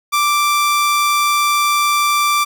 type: tone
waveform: sawtooth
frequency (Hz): 1174.7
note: D6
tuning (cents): 0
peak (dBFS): -9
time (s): 0.12-2.45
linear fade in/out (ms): 20
effects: none